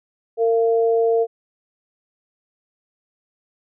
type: tone pair together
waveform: sine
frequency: 456.9 / 685 Hz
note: A#4 / F5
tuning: -35 / -34 cents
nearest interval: perfect fifth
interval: 701 cents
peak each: -15 / -23 dBFS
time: 0.37-1.27 s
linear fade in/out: 50 ms
effects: none